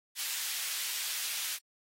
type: high-pass noise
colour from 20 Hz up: pink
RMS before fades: -36 dBFS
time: 0.15-1.59 s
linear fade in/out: 50 ms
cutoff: 2600 Hz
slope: 12 dB/octave
effects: AAC 48 kbps

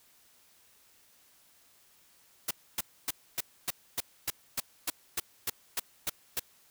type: noise bursts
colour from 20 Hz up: white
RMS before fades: -31 dBFS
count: 14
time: 2.48-6.396 s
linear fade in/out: 5 ms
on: 29 ms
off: 270 ms
effects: white hiss -63 dBFS RMS until 6.7 s

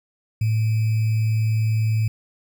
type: tone with sample-and-hold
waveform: sine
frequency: 110 Hz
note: A2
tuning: in tune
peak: -17 dBFS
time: 0.41-2.08 s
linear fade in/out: 5 ms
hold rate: 2450 Hz
effects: none

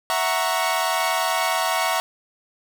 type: chord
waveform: sawtooth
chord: F# dominant seventh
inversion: third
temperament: equal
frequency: 659.3 / 740 / 932.3 / 1108.7 Hz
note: E5 / F#5 / A#5 / C#6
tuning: 0 / 0 / 0 / 0 cents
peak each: -22 dBFS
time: 0.1-2 s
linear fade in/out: 0 ms
effects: none

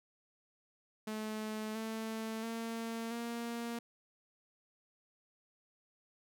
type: tone with pitch steps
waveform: sawtooth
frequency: 216.1 / 222 / 228.2 / 234.4 Hz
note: A3 / A3 / A#3 / A#3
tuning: -31 / +16 / -37 / +10 cents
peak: -34 dBFS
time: 1.07-3.79 s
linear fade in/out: 5 ms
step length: 680 ms
effects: none

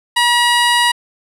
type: tone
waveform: 15% pulse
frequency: 960 Hz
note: B5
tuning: 49 cents flat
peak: -4 dBFS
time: 0.16-0.92 s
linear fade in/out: 10 ms
effects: low-pass 11000 Hz 12 dB/octave

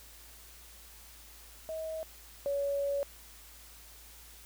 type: tone pair in turn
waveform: sine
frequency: 638 / 562.8 Hz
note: D#5 / C#5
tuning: +43 / +26 cents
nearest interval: major second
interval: 217 cents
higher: first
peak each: -35 / -29 dBFS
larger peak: second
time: 1.69-2.03 / 2.46-3.03 s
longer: second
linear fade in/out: 0 ms
effects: added 56 Hz sine -56 dBFS peak until 4.45 s + white hiss -54 dBFS RMS until 4.45 s

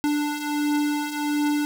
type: beating tone pair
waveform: square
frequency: 293.7 / 295.1 Hz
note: D4 / D4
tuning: 0 / +8 cents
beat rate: 1.4 Hz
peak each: -29 / -24 dBFS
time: 0.04-1.65 s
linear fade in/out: 0 ms
effects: none

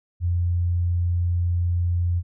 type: tone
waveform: sine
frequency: 87.31 Hz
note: F2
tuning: in tune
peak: -19 dBFS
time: 0.2-2.23 s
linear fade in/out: 50 ms
effects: none

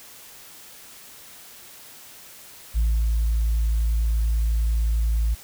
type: tone with ADSR envelope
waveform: sine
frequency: 55.7 Hz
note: A1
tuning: 22 cents sharp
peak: -15 dBFS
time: 2.74-5.35 s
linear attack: 37 ms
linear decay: 270 ms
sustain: -2 dB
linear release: 16 ms
effects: tanh soft clip ceiling -16 dBFS + white hiss -45 dBFS RMS until 5.43 s

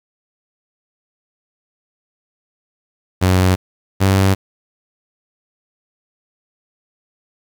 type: tone pair in turn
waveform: sawtooth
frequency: 92.5 / 96.53 Hz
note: F#2 / G2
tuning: 0 / -26 cents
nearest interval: minor second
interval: 74 cents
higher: second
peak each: -7 dBFS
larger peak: neither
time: 3.21-3.56 / 4-4.35 s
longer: neither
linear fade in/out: 20 ms
effects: 7-bit

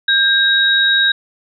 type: tone pair together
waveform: sine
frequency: 1600 / 3805 Hz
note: G6 / A#7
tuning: +35 / +35 cents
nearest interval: octave + minor third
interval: 1500 cents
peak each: -13 dBFS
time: 0.08-1.12 s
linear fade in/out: 5 ms
effects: none

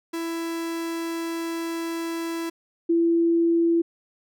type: tone pair in turn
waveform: 45% pulse / sine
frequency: 332.1 / 335.8 Hz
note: E4 / E4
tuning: +13 / +32 cents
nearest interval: unison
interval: 19 cents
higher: second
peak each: -27 / -17 dBFS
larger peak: second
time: 0.13-2.5 / 2.89-3.82 s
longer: first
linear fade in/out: 10 ms
effects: none

